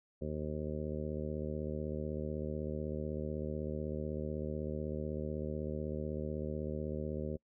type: harmonic tone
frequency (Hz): 76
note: D#2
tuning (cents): -40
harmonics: 1 / 2 / 3 / 4 / 5 / 6 / 7 / 8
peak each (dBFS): -42 / -42 / -42 / -49 / -43 / -46 / -44 / -53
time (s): 0.21-7.37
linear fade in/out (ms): 10
effects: noise-tail reverb RT60 0.1 s tail -26 dB re dry